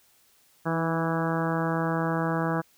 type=harmonic tone with a mistuned harmonic; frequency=164.3 Hz; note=E3; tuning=5 cents flat; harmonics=1 / 2 / 3 / 4 / 5 / 6 / 7 / 8 / 9 / 10; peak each=-28 / -31 / -33 / -34 / -35 / -36 / -36 / -37 / -38 / -38 dBFS; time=0.65-2.62 s; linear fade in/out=20 ms; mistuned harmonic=2; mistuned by=-24 cents; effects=white hiss -62 dBFS RMS until 2.77 s